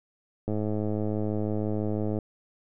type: click train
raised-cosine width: 2 ms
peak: -17 dBFS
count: 182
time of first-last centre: 0.48-2.188 s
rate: 106 Hz
effects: none